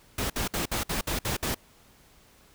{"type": "noise bursts", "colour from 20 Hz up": "pink", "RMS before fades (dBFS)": -29, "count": 8, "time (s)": [0.18, 1.546], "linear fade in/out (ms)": 5, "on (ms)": 120, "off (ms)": 58, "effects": ["pink hiss -58 dBFS RMS until 2.54 s"]}